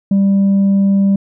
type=tone; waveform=sine; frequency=196.9 Hz; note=G3; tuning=8 cents sharp; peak=-6 dBFS; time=0.11-1.16 s; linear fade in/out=5 ms; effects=tanh soft clip ceiling -8 dBFS